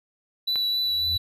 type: tone with vibrato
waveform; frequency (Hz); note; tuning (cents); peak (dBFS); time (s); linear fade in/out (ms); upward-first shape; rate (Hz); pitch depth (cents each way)
triangle; 3955; B7; +2; -21; 0.47-1.18; 10; triangle; 3.7; 13
type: click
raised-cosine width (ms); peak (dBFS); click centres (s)
0.3; -19; 0.558
type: tone with exponential growth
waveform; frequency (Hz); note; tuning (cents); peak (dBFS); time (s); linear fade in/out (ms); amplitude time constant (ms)
sine; 83.5; E2; +23; -27; 0.74-1.17; 5; 92
effects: none